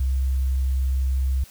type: tone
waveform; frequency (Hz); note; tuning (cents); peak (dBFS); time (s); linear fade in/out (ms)
sine; 65.8; C2; +10; -19; 0-1.44; 5
effects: white hiss -49 dBFS RMS until 1.5 s

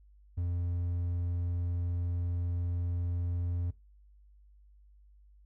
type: tone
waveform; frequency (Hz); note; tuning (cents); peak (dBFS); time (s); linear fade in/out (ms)
triangle; 87.31; F2; 0; -28; 0.37-3.71; 10
effects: noise-tail reverb RT60 0.2 s tail -18 dB re dry + added 50 Hz sine -56 dBFS peak until 5.45 s

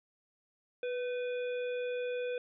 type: harmonic tone with a mistuned harmonic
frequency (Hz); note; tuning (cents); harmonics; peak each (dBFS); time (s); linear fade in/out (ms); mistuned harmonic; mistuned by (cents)
493.2; B4; -2; 1 / 3 / 5 / 7; -33 / -47 / -46 / -53; 0.83-2.38; 2; 3; +52
effects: none

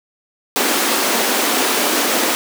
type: high-pass noise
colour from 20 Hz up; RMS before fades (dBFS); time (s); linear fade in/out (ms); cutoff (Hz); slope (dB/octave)
pink; -17; 0.56-2.35; 0; 230; 48
effects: none

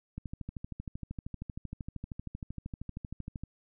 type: click train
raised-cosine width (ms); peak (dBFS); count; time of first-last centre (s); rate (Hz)
5; -26; 43; 0.18-3.436; 12.9
effects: none

